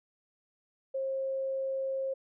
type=tone; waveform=sine; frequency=535 Hz; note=C5; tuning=38 cents sharp; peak=-30 dBFS; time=0.94-2.14 s; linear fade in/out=10 ms; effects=none